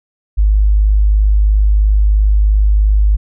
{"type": "tone", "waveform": "sine", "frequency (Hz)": 51.5, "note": "G#1", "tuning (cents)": -14, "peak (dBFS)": -7, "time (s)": [0.37, 3.17], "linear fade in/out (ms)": 20, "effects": []}